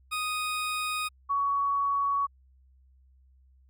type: tone pair in turn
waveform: 20% pulse / sine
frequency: 1244.5 / 1122.3 Hz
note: D#6 / C#6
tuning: 0 / +21 cents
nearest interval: major second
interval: 179 cents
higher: first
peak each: -24 dBFS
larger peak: neither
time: 0.11-1.09 / 1.29-2.27 s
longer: neither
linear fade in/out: 20 ms
effects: added 65 Hz sine -57 dBFS peak until 3.69 s